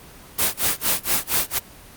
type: noise with tremolo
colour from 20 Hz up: white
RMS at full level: -18 dBFS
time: 0.38-1.59 s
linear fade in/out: 10 ms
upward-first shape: sine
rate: 4.3 Hz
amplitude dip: 100%
effects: pink hiss -44 dBFS RMS until 1.96 s + Opus 24 kbps